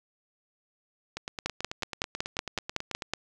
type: two click trains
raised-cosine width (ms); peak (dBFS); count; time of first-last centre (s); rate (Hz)
0.2; -17 / -11; 18 / 10; 1.17-3.022 / 1.46-3.136; 9.18 / 5.37
effects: none